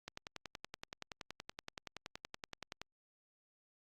click train, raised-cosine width 0.2 ms, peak -26 dBFS, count 30, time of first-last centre 0.08-2.816 s, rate 10.6 Hz, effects Opus 48 kbps

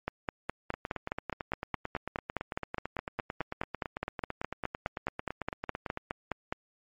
two click trains, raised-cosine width 0.5 ms, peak -16 / -19 dBFS, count 32 / 48, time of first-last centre 0.08-6.525 / 0.74-5.974 s, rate 4.81 / 8.98 Hz, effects MP3 48 kbps

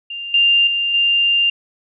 sine tone with level steps, 2794 Hz, F7, in tune, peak -25 / -10 / -16 / -12 dBFS, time 0.1-1.5 s, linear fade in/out 5 ms, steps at 0.34 / 0.67 / 0.94 s, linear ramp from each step 2 ms, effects none

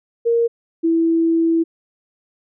sine tone pair in turn, 466.2 / 329.7 Hz, A#4 / E4, 0 / 0 cents, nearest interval tritone, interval 600 cents, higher first, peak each -13 dBFS, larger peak neither, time 0.25-0.48 / 0.83-1.64 s, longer second, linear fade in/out 20 ms, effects none

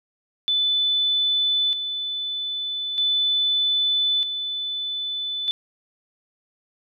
sine tone with tremolo, 3500 Hz, A7, 10 cents flat, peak -18 dBFS, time 0.48-5.51 s, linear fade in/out 0 ms, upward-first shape square, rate 0.4 Hz, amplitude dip 55%, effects none

